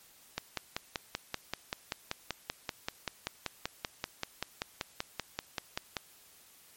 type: click train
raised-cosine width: 0.2 ms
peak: -15 dBFS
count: 30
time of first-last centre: 0.38-5.968 s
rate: 5.19 Hz
effects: white hiss -59 dBFS RMS until 6.76 s + MP3 64 kbps